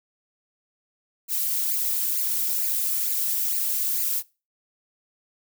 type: noise with flanger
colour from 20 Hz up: violet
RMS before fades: -25 dBFS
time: 1.28-4.23 s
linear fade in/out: 50 ms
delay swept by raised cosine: 0.42 to 2.92 ms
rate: 2.2 Hz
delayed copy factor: +0.9
effects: noise-tail reverb RT60 0.3 s tail -22 dB re dry